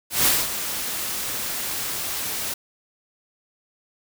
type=noise with ADSR envelope; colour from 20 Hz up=white; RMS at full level=-17 dBFS; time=0.1-2.54 s; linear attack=150 ms; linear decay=220 ms; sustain=-11 dB; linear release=6 ms; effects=none